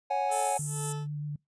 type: chord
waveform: triangle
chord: C# suspended fourth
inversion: none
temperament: just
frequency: 554.4 / 739.2 / 831.5 Hz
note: C#5 / F#5 / G#5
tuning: 0 / -2 / +2 cents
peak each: -31 / -29 / -27 dBFS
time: 0.1-0.58 s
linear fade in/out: 10 ms
type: tone with tremolo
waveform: 20% pulse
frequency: 435.9 Hz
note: A4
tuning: 16 cents flat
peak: -32 dBFS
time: 0.28-1.08 s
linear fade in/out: 50 ms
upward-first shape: sine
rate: 2.1 Hz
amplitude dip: 95%
type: high-pass noise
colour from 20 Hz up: pink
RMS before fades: -33 dBFS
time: 0.31-0.93 s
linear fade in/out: 10 ms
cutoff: 7400 Hz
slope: 48 dB/octave
type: tone with vibrato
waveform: sine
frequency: 147.8 Hz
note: D3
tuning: 11 cents sharp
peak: -32 dBFS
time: 0.59-1.36 s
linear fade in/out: 5 ms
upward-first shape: sine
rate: 7.9 Hz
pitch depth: 14 cents each way
effects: noise-tail reverb RT60 0.2 s tail -26 dB re dry + resampled to 22050 Hz